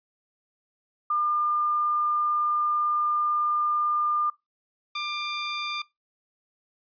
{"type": "tone pair in turn", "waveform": ["sine", "15% pulse"], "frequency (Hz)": [1203, 1191.9], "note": ["D6", "D6"], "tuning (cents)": [41, 25], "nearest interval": "unison", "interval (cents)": 16, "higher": "first", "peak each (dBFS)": -22, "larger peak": "neither", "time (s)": [[1.1, 4.3], [4.95, 5.82]], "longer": "first", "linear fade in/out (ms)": 5, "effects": ["noise-tail reverb RT60 0.2 s tail -22 dB re dry", "resampled to 11025 Hz"]}